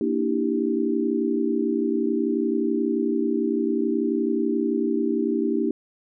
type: chord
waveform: sine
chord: E half-diminished seventh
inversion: second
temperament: equal with one note detuned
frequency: 233.1 / 293.7 / 325.1 / 392 Hz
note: Bb3 / D4 / E4 / G4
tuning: 0 / 0 / -24 / 0 cents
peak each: -26 dBFS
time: 0.01-5.71 s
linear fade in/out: 2 ms
effects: none